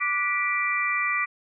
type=harmonic tone with a mistuned harmonic; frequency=392 Hz; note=G4; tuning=in tune; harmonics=3 / 4 / 5 / 6; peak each=-28 / -37 / -26 / -27 dBFS; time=0-1.26 s; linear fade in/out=20 ms; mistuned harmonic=4; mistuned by=-120 cents; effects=none